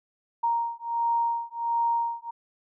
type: beating tone pair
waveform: sine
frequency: 932.3 / 933.7 Hz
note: A#5 / A#5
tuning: 0 / +3 cents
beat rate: 1.4 Hz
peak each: -27 dBFS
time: 0.43-2.31 s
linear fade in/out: 10 ms
effects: none